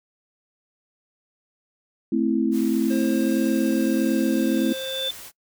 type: chord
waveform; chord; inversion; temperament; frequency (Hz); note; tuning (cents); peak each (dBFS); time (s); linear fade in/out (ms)
sine; A minor; none; equal; 220 / 261.6 / 329.6; A3 / C4 / E4; 0 / 0 / 0; -23; 2.12-4.73; 5
type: noise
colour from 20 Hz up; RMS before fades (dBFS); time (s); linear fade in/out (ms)
white; -40; 2.51-5.32; 50
type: tone with pitch glide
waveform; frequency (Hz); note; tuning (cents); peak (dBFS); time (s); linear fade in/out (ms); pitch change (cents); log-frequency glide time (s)
square; 534 to 527.9; C5 to C5; +35 to +15; -31; 2.9-5.09; 10; -20; 3.02-4.76
type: tone with exponential growth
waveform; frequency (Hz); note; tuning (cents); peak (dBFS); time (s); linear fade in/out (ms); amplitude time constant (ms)
sine; 3533; A7; +6; -22; 4-5.11; 5; 240
effects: noise-tail reverb RT60 0.1 s tail -23 dB re dry